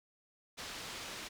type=low-pass noise; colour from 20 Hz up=white; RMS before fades=-45 dBFS; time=0.57-1.29 s; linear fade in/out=20 ms; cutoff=4800 Hz; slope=12 dB/octave; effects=none